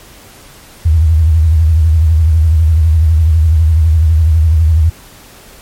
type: tone with vibrato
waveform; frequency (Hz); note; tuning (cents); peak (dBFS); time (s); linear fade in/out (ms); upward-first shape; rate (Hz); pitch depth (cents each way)
sine; 79.8; D#2; +44; -5; 0.85-4.9; 10; sine; 12; 100
effects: pink hiss -38 dBFS RMS until 5.61 s + MP3 64 kbps